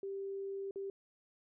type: tone with dropouts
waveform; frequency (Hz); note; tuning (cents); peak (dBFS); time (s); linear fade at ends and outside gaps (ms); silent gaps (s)
sine; 392.4; G4; +2; -38; 0.03-0.9; 2; 0.71-0.758
effects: none